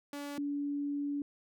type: tone pair in turn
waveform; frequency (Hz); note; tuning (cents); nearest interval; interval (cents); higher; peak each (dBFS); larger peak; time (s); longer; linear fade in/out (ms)
sawtooth / sine; 286.6 / 286.6; D4 / D4; -42 / -42; unison; 0; neither; -35 / -32; second; 0.13-0.38 / 0.38-1.22; second; 2
effects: none